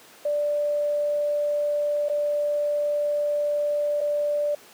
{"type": "tone with dropouts", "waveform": "sine", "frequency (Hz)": 587.3, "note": "D5", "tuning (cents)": 0, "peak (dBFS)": -21, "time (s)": [0.25, 4.55], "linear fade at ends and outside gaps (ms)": 5, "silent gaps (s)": [[2.086, 2.096], [4.007, 4.011]], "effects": ["pink hiss -49 dBFS RMS until 4.73 s", "high-pass 300 Hz 12 dB/octave"]}